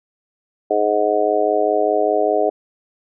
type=harmonic tone; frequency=105 Hz; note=G#2; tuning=19 cents sharp; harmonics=3 / 4 / 5 / 6 / 7; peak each=-25 / -19 / -23 / -19 / -21 dBFS; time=0.7-2.5 s; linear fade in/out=10 ms; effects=none